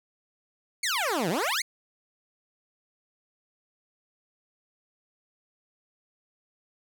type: exponential two-way sweep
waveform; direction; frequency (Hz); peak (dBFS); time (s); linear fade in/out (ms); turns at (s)
15% pulse; down then up; 2300 to 151 to 2300; -19; 0.83-1.62; 5; 1.29
effects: none